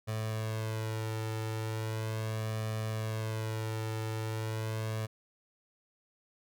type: tone with flanger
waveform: sawtooth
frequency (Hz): 110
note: A2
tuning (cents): 0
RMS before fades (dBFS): -35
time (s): 0.07-5.07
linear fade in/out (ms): 20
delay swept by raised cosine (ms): 1.7 to 2.24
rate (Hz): 0.38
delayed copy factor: +1
effects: none